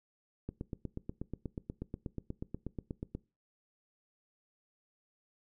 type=click train; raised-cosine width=3 ms; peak=-25 dBFS; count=23; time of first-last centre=0.49-3.15 s; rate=8.27 Hz; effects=noise-tail reverb RT60 0.3 s tail -21 dB re dry